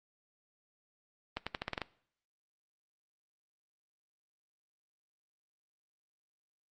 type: accelerating click train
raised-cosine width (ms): 0.3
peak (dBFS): -18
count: 8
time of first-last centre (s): 1.37-1.817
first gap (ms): 96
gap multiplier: 0.86
effects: noise-tail reverb RT60 0.6 s tail -20 dB re dry + Opus 32 kbps